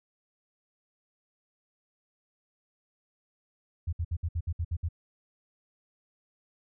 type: tone bursts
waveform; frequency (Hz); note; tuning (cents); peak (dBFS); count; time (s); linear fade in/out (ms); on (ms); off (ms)
sine; 84; E2; +33; -27; 9; 3.87-4.888; 10; 58; 62
effects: none